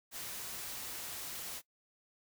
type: noise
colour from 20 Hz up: white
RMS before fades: -43 dBFS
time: 0.11-1.62 s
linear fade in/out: 50 ms
effects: noise-tail reverb RT60 0.1 s tail -19 dB re dry